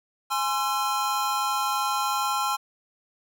square chord, Ab augmented, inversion none, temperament equal with one note detuned, 830.6 / 1046.5 / 1350.1 Hz, Ab5 / C6 / E6, 0 / 0 / +41 cents, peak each -29 dBFS, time 0.3-2.57 s, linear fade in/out 20 ms, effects none

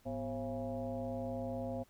sine tone with frequency modulation, 392 Hz, G4, in tune, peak -36 dBFS, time 0.05-1.84 s, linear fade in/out 20 ms, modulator 144 Hz, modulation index 2.2, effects pink hiss -68 dBFS RMS until 1.89 s

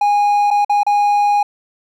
triangle tone with dropouts, 822 Hz, G#5, 18 cents flat, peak -9 dBFS, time 0.01-1.43 s, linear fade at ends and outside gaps 5 ms, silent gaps 0.505-0.51 / 0.648-0.695 / 0.833-0.865 s, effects none

